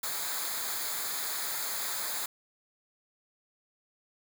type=noise with comb filter; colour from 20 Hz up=white; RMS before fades=-34 dBFS; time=0.03-2.26 s; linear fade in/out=5 ms; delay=0.35 ms; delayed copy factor=-0.75; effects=none